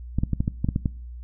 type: clicks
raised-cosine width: 5 ms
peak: -10 dBFS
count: 9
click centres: 0.186 / 0.235 / 0.333 / 0.405 / 0.479 / 0.645 / 0.688 / 0.761 / 0.858 s
effects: noise-tail reverb RT60 0.5 s tail -22 dB re dry + added 60 Hz sine -35 dBFS peak until 1.23 s